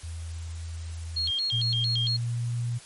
sine tone, 82.41 Hz, E2, in tune, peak -33 dBFS, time 0.03-1.31 s, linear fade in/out 10 ms
sine tone with vibrato, 3713 Hz, A#7, 8 cents flat, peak -25 dBFS, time 1.16-2.17 s, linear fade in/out 10 ms, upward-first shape square, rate 4.4 Hz, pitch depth 250 cents each way
sine tone with pitch glide, 116.54 to 119.47 Hz, A#2 to A#2, 0 to +43 cents, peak -26 dBFS, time 1.52-2.79 s, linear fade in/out 20 ms, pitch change +43 cents, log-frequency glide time 1.64-2.57 s
effects white hiss -48 dBFS RMS until 2.85 s + MP3 48 kbps

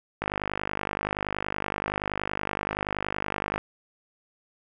click train, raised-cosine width 0.5 ms, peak -12 dBFS, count 171, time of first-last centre 0.22-3.58 s, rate 50.6 Hz, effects none

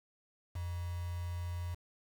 sine tone with quantisation, 87.31 Hz, F2, in tune, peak -36 dBFS, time 0.55-1.75 s, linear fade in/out 10 ms, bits 8, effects none

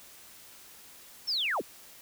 sine linear sweep, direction down, 5570 to 109 Hz, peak -27 dBFS, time 1.27-1.62 s, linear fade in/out 20 ms, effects white hiss -52 dBFS RMS until 2.01 s

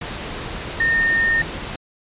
sine tone in noise, 1830 Hz, A#6, 32 cents flat, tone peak -15 dBFS, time 0.8-1.42 s, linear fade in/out 5 ms, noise pink, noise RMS -29 dBFS, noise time 0.01-1.76 s, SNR +11 dB, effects resampled to 8000 Hz

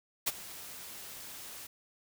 white noise with ADSR envelope, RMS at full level -28 dBFS, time 0.26-1.67 s, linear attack 17 ms, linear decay 30 ms, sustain -18 dB, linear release 7 ms, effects none

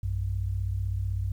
sine tone pair together, 60.11 / 96 Hz, B1 / G2, -46 / -36 cents, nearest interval minor sixth, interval 810 cents, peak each -31 / -28 dBFS, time 0.03-1.32 s, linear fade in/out 5 ms, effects 10-bit

